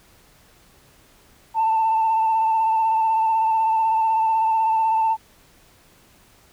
sine tone with vibrato, 889 Hz, A5, 18 cents sharp, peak -15 dBFS, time 1.54-5.17 s, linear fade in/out 50 ms, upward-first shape triangle, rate 16 Hz, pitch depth 34 cents each way, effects tanh soft clip ceiling -13 dBFS + pink hiss -54 dBFS RMS until 6.52 s

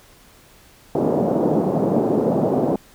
pink band-pass noise, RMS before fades -19 dBFS, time 0.95-2.76 s, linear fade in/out 2 ms, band 170 to 680 Hz, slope 24 dB/octave, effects pink hiss -50 dBFS RMS until 2.94 s

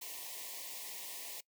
white band-stop noise, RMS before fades -45 dBFS, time 0.01-1.41 s, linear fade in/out 10 ms, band 1100 to 1800 Hz, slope 96 dB/octave, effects noise-tail reverb RT60 0.1 s tail -22 dB re dry + high-pass 400 Hz 12 dB/octave

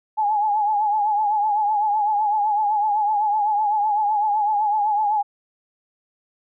sine tone with vibrato, 841 Hz, G#5, 22 cents sharp, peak -17 dBFS, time 0.17-5.23 s, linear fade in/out 20 ms, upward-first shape triangle, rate 7.9 Hz, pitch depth 78 cents each way, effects none

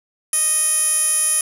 15% pulse tone with band-pass filter, 622.3 Hz, D#5, in tune, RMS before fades -18 dBFS, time 0.33-1.41 s, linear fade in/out 2 ms, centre 10000 Hz, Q 6.3, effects none

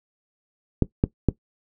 clicks, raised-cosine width 3 ms, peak -4 dBFS, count 3, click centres 0.823 / 1.039 / 1.287 s, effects noise-tail reverb RT60 0.1 s tail -17 dB re dry

